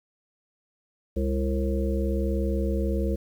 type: harmonic tone with a mistuned harmonic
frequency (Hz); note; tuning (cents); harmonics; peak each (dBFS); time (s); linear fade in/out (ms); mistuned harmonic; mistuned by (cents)
67.5; C#2; -45; 1 / 3 / 5 / 7 / 8; -25 / -30 / -32 / -33 / -34; 1.16-3.16; 10; 7; -51
effects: 9-bit